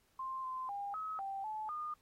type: tone with pitch steps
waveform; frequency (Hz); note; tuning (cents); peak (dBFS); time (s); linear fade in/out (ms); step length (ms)
sine; 1051 / 1035 / 805 / 1279 / 783 / 863 / 1220; C6 / C6 / G5 / D#6 / G5 / A5 / D#6; +7 / -19 / +46 / +47 / -2 / -34 / -34; -38; 0.19-1.94; 5; 250
effects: pink hiss -73 dBFS RMS until 2.01 s + AAC 48 kbps